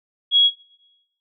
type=tone; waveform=sine; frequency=3322 Hz; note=G#7; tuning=in tune; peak=-11 dBFS; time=0.31-0.51 s; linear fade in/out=50 ms; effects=noise-tail reverb RT60 1.0 s tail -19 dB re dry